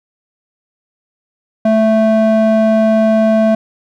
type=ring-modulated tone; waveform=triangle; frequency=440 Hz; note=A4; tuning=in tune; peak=-3 dBFS; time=1.65-3.55 s; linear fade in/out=5 ms; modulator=221 Hz; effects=none